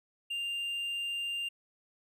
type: tone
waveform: triangle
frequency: 2794 Hz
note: F7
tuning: in tune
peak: -31 dBFS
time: 0.3-1.49 s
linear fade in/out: 10 ms
effects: none